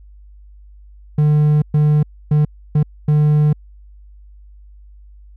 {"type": "tone bursts at uneven times", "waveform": "triangle", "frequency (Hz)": 150, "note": "D3", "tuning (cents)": 37, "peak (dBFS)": -8, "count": 5, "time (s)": [[1.18, 1.62], [1.74, 2.03], [2.31, 2.45], [2.75, 2.83], [3.08, 3.53]], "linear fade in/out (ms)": 5, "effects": ["added 50 Hz sine -39 dBFS peak until 5.36 s"]}